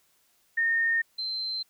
sine tone pair in turn, 1833 / 4107 Hz, A#6 / C8, -30 / -33 cents, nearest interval octave + major second, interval 1397 cents, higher second, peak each -22 / -29 dBFS, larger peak first, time 0.57-1.02 / 1.18-1.63 s, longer neither, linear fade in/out 10 ms, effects white hiss -67 dBFS RMS until 1.69 s

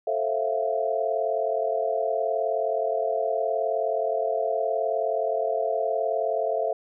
sine chord, F major seventh, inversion first, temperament equal with one note detuned, 440 / 530.9 / 659.3 / 698.5 Hz, A4 / C5 / E5 / F5, 0 / +25 / 0 / 0 cents, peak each -29 / -30 / -26 / -30 dBFS, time 0.07-6.73 s, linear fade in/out 5 ms, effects none

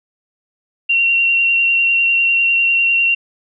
sine tone with vibrato, 2746 Hz, F7, 30 cents flat, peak -11 dBFS, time 0.89-3.15 s, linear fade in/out 10 ms, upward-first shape triangle, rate 10 Hz, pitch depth 21 cents each way, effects none

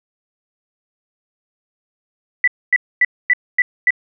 sine tone bursts, 1975.5 Hz, B6, in tune, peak -9 dBFS, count 6, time 2.44-3.906 s, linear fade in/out 2 ms, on 36 ms, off 250 ms, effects none

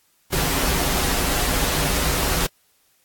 pink noise with comb filter, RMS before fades -21 dBFS, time 0.32-2.47 s, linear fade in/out 10 ms, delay 9.1 ms, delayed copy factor -0.65, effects white hiss -62 dBFS RMS until 3.04 s + AAC 64 kbps

